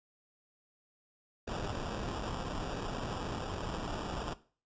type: noise with sample-and-hold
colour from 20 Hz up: pink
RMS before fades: -38 dBFS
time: 1.47-4.34 s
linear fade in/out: 10 ms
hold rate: 2100 Hz
effects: noise-tail reverb RT60 0.4 s tail -17 dB re dry + resampled to 16000 Hz